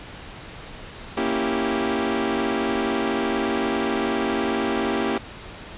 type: chord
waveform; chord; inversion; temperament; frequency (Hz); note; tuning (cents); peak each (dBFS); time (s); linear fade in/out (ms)
sawtooth; A# diminished seventh; none; equal; 233.1 / 277.2 / 329.6 / 392; A#3 / C#4 / E4 / G4; 0 / 0 / 0 / 0; -23 / -24 / -24 / -22; 1.17-5.18; 5
effects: pink hiss -39 dBFS RMS until 5.77 s + resampled to 8000 Hz